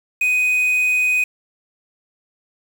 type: tone with quantisation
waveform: triangle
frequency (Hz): 2497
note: D#7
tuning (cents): +6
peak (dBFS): -13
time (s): 0.21-1.24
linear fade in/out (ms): 5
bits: 6
effects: none